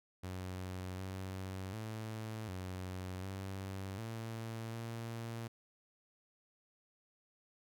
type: tone with pitch steps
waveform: sawtooth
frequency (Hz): 92.4 / 94.7 / 109.8 / 92.5 / 96.4 / 113.2 / 115.3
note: F#2 / F#2 / A2 / F#2 / G2 / A2 / A#2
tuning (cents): -2 / +41 / -3 / 0 / -28 / +50 / -19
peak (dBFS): -37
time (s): 0.23-5.48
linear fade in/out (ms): 10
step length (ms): 750
effects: none